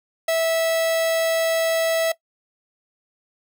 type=tone; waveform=45% pulse; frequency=654 Hz; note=E5; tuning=14 cents flat; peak=-18 dBFS; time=0.28-2.12 s; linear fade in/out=5 ms; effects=noise-tail reverb RT60 0.1 s tail -19 dB re dry